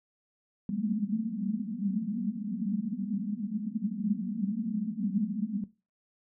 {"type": "band-pass noise", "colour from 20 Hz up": "white", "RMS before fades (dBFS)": -32, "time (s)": [0.69, 5.64], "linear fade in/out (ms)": 2, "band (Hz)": [190, 230], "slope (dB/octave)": 96, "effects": ["noise-tail reverb RT60 0.3 s tail -18 dB re dry"]}